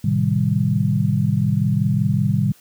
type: chord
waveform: sine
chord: A half-diminished seventh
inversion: none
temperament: equal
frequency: 110 / 130.81 / 155.56 / 196 Hz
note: A2 / C3 / Eb3 / G3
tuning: 0 / 0 / 0 / 0 cents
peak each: -21 dBFS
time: 0.04-2.52 s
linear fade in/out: 5 ms
effects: white hiss -52 dBFS RMS until 2.6 s + high-pass 60 Hz 12 dB/octave